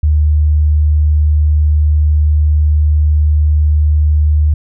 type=tone; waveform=sine; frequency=75.5 Hz; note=D2; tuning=48 cents sharp; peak=-7 dBFS; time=0.03-4.54 s; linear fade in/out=5 ms; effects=none